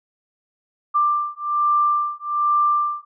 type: beating tone pair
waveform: sine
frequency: 1183 / 1184.2 Hz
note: D6 / D6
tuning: +12 / +14 cents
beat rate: 1.2 Hz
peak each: -20 dBFS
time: 0.94-3.05 s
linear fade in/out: 20 ms
effects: none